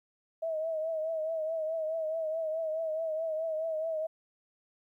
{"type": "tone with vibrato", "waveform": "sine", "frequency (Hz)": 639, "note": "D#5", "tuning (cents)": 46, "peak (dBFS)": -30, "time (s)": [0.42, 4.07], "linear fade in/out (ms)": 10, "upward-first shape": "triangle", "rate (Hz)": 4.7, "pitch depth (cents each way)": 63, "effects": ["12-bit"]}